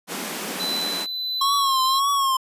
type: high-pass noise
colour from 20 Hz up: pink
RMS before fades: -30 dBFS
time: 0.07-1.07 s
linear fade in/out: 50 ms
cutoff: 170 Hz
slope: 96 dB/octave
type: tone with tremolo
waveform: triangle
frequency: 4009 Hz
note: B7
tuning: 25 cents sharp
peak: -22 dBFS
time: 0.59-2 s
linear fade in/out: 20 ms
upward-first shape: triangle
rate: 1.6 Hz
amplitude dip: 40%
type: tone with vibrato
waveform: square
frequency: 1085 Hz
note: C#6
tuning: 37 cents flat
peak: -19 dBFS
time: 1.41-2.37 s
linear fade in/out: 5 ms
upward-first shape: triangle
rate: 1.8 Hz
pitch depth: 81 cents each way
effects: resampled to 32000 Hz